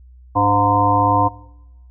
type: harmonic tone with a mistuned harmonic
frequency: 102.8 Hz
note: G#2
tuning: 17 cents flat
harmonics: 1 / 3 / 5 / 7 / 9 / 10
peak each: -21 / -21 / -24 / -20 / -18 / -18 dBFS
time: 0.35-1.29 s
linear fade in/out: 20 ms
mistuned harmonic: 3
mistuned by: -91 cents
effects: noise-tail reverb RT60 1.0 s tail -22 dB re dry + added 62 Hz sine -41 dBFS peak until 1.9 s